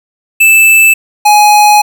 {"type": "tone pair in turn", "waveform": "square", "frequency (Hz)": [2637, 836.9], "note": ["E7", "G#5"], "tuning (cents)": [0, 13], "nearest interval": "octave + minor sixth", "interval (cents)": 1987, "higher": "first", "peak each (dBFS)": -3, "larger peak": "neither", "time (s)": [[0.4, 0.94], [1.25, 1.82]], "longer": "second", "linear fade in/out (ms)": 10, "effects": []}